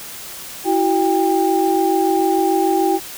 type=tone cluster; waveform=sine; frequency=329.5 / 376.3 / 798 Hz; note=E4 / F#4 / G5; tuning=-1 / +29 / +31 cents; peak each=-18 dBFS; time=0.64-3 s; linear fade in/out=50 ms; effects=white hiss -33 dBFS RMS until 3.17 s